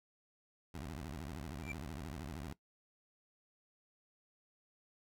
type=tone with vibrato; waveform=15% pulse; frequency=75.1 Hz; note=D2; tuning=39 cents sharp; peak=-37 dBFS; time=0.74-2.53 s; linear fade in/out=5 ms; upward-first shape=sine; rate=13 Hz; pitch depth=290 cents each way
type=tone with exponential growth; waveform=triangle; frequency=2349 Hz; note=D7; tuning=in tune; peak=-37 dBFS; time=1.59-1.72 s; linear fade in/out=5 ms; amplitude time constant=27 ms
effects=noise-tail reverb RT60 0.1 s tail -18 dB re dry